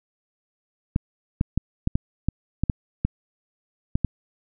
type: clicks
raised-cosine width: 5 ms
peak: -8 dBFS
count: 11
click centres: 0.961 / 1.411 / 1.576 / 1.874 / 1.955 / 2.286 / 2.636 / 2.698 / 3.05 / 3.955 / 4.047 s
effects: none